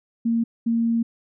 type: tone pair in turn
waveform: sine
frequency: 230.7 / 230.7 Hz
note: A#3 / A#3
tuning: -18 / -18 cents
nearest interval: unison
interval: 0 cents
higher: neither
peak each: -18 dBFS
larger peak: neither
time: 0.25-0.44 / 0.66-1.03 s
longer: second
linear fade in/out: 10 ms
effects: none